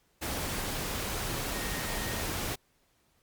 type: tone in noise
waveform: sine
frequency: 1862 Hz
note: A#6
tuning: 2 cents flat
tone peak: -42 dBFS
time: 1.52-2.23 s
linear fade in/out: 20 ms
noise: pink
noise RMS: -34 dBFS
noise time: 0.21-2.56 s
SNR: -11 dB
effects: pink hiss -70 dBFS RMS until 3.22 s + Opus 48 kbps